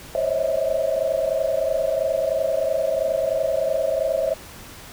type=tone cluster; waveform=sine; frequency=530 / 560 / 631 / 654 Hz; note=C5 / C#5 / D#5 / E5; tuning=+22 / +18 / +24 / -14 cents; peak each=-25 dBFS; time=0.15-4.34 s; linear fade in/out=2 ms; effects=pink hiss -41 dBFS RMS until 4.92 s